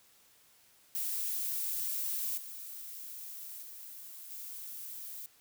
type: noise with level steps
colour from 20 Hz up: violet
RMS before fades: -35 / -45 / -48 / -44 dBFS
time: 0.95-5.26 s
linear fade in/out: 0 ms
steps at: 2.37 / 3.62 / 4.3 s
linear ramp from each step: 10 ms
effects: white hiss -64 dBFS RMS until 5.4 s